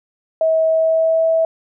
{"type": "tone with pitch glide", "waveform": "sine", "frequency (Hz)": [643, 651.2], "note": ["E5", "E5"], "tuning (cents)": [-43, -21], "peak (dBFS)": -12, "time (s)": [0.41, 1.45], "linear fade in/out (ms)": 2, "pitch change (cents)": 22, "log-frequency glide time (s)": [0.69, 1.26], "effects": []}